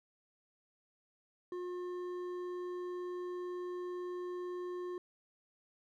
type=tone with hard clipping; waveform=triangle; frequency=358.2 Hz; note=F4; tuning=44 cents sharp; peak=-40 dBFS; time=1.52-4.98 s; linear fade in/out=2 ms; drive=11 dB; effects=none